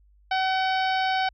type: harmonic tone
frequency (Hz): 757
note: F#5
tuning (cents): +39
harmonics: 1 / 2 / 3 / 4 / 5 / 6 / 7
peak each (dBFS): -23 / -29 / -33 / -35 / -37 / -39 / -40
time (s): 0.31-1.29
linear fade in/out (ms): 5
effects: added 50 Hz sine -55 dBFS peak until 1.33 s